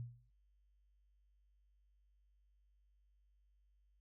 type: tone with exponential decay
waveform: sine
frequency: 120 Hz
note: B2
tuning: 49 cents flat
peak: -40 dBFS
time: 0-0.3 s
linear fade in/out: 0 ms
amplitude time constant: 64 ms
effects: noise-tail reverb RT60 0.2 s tail -19 dB re dry + added 50 Hz sine -70 dBFS peak until 4 s